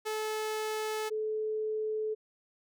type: tone pair in turn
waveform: sawtooth / sine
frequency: 432.6 / 432.6 Hz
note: A4 / A4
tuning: -29 / -29 cents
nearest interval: unison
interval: 0 cents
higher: neither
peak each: -28 / -30 dBFS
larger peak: first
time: 0.05-1.1 / 1.1-2.15 s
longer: neither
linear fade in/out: 20 ms
effects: none